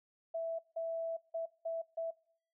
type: tone bursts at uneven times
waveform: sine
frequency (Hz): 659.3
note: E5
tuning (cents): 0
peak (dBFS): -34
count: 5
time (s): 0.34-0.59 / 0.76-1.17 / 1.34-1.46 / 1.65-1.82 / 1.97-2.11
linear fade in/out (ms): 10
effects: noise-tail reverb RT60 0.6 s tail -24 dB re dry

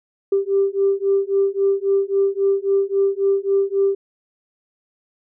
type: beating tone pair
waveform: sine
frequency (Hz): 392 / 395.7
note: G4 / G4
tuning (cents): 0 / +16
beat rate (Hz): 3.7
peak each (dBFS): -18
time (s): 0.32-3.95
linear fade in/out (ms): 5
effects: tanh soft clip ceiling -8 dBFS

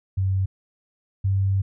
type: tone pair in turn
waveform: sine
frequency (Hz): 95.5 / 97.17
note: G2 / G2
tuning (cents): -45 / -15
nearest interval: unison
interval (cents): 30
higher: second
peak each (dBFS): -19 / -18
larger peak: second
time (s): 0.17-0.46 / 1.24-1.62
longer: second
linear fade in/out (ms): 10
effects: none

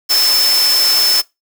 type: tone in noise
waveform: sine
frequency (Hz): 5274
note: E8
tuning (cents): 0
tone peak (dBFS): -11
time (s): 0.09-1.22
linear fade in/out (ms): 20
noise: white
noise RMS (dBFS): -18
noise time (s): 0.09-1.22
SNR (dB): +4
effects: noise-tail reverb RT60 0.2 s tail -21 dB re dry + high-pass 400 Hz 12 dB/octave

